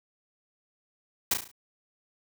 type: noise with echo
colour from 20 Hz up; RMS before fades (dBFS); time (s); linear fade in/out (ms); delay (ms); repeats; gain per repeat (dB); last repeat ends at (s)
white; -24; 1.31-1.34; 5; 35; 5; -6; 1.515
effects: none